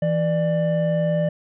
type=tone pair together; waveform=triangle; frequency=164.81 / 594.3 Hz; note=E3 / D5; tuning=0 / +20 cents; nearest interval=octave + minor seventh; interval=2220 cents; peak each=-19 dBFS; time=0.02-1.29 s; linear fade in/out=5 ms; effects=resampled to 8000 Hz